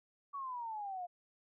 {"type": "exponential sweep", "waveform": "sine", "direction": "down", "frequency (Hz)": [1142, 698.5], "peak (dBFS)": -39, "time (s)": [0.33, 1.07], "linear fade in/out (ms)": 20, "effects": []}